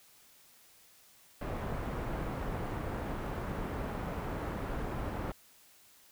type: low-pass noise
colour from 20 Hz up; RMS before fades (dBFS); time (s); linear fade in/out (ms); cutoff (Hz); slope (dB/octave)
pink; -37; 1.41-5.32; 5; 1300; 12
effects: white hiss -61 dBFS RMS until 6.11 s